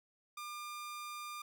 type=tone; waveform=sawtooth; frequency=1200 Hz; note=D6; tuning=37 cents sharp; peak=-39 dBFS; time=0.37-1.42 s; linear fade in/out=5 ms; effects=none

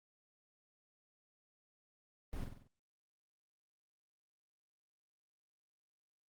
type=noise with echo; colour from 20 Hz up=brown; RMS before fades=-42 dBFS; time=2.33-2.44 s; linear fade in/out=0 ms; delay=47 ms; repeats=5; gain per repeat=-5 dB; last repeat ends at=2.675 s; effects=Opus 24 kbps

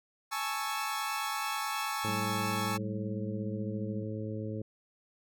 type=chord; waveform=sawtooth; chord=A major seventh; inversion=third; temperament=equal; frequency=830.6 / 880 / 1108.7 / 1318.5 Hz; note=G#5 / A5 / C#6 / E6; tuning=0 / 0 / 0 / 0 cents; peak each=-35 / -35 / -33 / -34 dBFS; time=0.31-2.78 s; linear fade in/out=20 ms
type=harmonic tone; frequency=108 Hz; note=A2; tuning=32 cents flat; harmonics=1 / 2 / 3 / 4 / 5; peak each=-37 / -40 / -42 / -43 / -44 dBFS; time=2.04-4.62 s; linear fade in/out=5 ms
type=tone with pitch glide; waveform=sine; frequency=193.4 to 202.3 Hz; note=G3 to G#3; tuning=-23 to -45 cents; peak=-37 dBFS; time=2.08-4.03 s; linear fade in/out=2 ms; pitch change=+78 cents; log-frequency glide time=2.59-3.67 s
effects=none

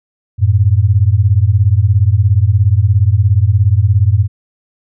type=beating tone pair; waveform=sine; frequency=92 / 109 Hz; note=F#2 / A2; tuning=-9 / -16 cents; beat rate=17 Hz; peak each=-10 dBFS; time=0.38-4.28 s; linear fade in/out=50 ms; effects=none

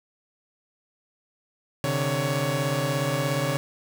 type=tone cluster; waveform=sawtooth; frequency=132.5 / 149.4 / 560 Hz; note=C3 / D3 / C#5; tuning=+22 / +30 / +18 cents; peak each=-24 dBFS; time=1.84-3.57 s; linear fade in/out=0 ms; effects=none

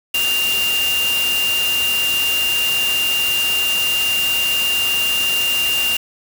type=tone in noise; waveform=sine; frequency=2794 Hz; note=F7; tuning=in tune; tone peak=-16 dBFS; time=0.14-5.97 s; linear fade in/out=5 ms; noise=white; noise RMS=-24 dBFS; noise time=0.14-5.97 s; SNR=+5 dB; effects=none

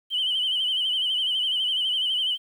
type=tone with vibrato; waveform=sine; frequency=3043 Hz; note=F#7; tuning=48 cents sharp; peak=-21 dBFS; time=0.1-2.38 s; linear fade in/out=50 ms; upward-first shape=sine; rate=12 Hz; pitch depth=69 cents each way; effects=tanh soft clip ceiling -17 dBFS + 9-bit

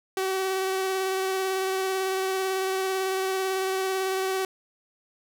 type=tone with vibrato; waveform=sawtooth; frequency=380.2 Hz; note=F#4; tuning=47 cents sharp; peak=-21 dBFS; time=0.17-4.45 s; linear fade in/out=2 ms; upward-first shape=square; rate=18 Hz; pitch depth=12 cents each way; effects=none

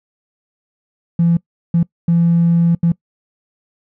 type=tone bursts at uneven times; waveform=triangle; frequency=169.3 Hz; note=E3; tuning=46 cents sharp; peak=-6 dBFS; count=4; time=1.19-1.37 / 1.74-1.83 / 2.08-2.75 / 2.83-2.92 s; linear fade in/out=5 ms; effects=noise-tail reverb RT60 0.1 s tail -25 dB re dry + tanh soft clip ceiling -7 dBFS

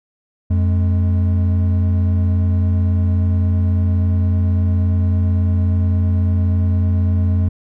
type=tone pair together; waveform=triangle; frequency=89 / 210.6 Hz; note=F2 / G#3; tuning=+33 / +24 cents; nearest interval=octave + minor third; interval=1491 cents; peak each=-11 / -21 dBFS; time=0.5-7.49 s; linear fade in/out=10 ms; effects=none

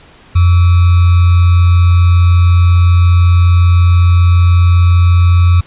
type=tone with sample-and-hold; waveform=sine; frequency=87.31 Hz; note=F2; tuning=in tune; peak=-4 dBFS; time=0.35-5.61 s; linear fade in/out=10 ms; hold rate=1225 Hz; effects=pink hiss -41 dBFS RMS until 5.66 s + resampled to 8000 Hz

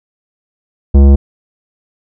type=tone with tanh clipping; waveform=sine; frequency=69.3 Hz; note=C#2; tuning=in tune; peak=-4 dBFS; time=0.94-1.16 s; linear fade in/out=10 ms; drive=15 dB; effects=none

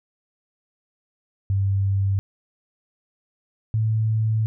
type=tone pair in turn; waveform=sine; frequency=98 / 110 Hz; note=G2 / A2; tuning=0 / 0 cents; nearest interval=major second; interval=200 cents; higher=second; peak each=-18 dBFS; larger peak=neither; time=1.5-2.19 / 3.74-4.46 s; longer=second; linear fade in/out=0 ms; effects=none

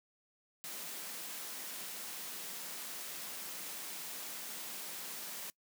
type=high-pass noise; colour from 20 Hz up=white; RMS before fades=-44 dBFS; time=0.64-5.5 s; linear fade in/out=0 ms; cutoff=150 Hz; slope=96 dB/octave; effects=noise-tail reverb RT60 0.1 s tail -23 dB re dry

